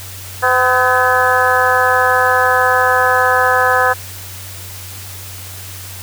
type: harmonic tone with a mistuned harmonic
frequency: 253.8 Hz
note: B3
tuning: 47 cents sharp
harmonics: 2 / 3 / 4 / 5 / 6 / 7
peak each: -17 / -17 / -17 / -17 / -17 / -17 dBFS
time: 0.42-3.94 s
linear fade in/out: 20 ms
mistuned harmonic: 7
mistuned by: -68 cents
effects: added 94 Hz sine -32 dBFS peak until 6.02 s + white hiss -32 dBFS RMS until 6.02 s